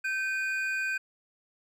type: tone pair together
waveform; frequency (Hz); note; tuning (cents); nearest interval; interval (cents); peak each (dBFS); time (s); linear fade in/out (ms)
triangle; 1550 / 2463; G6 / D#7; -20 / -18; minor sixth; 802; -28 / -31; 0.04-0.98; 10
effects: none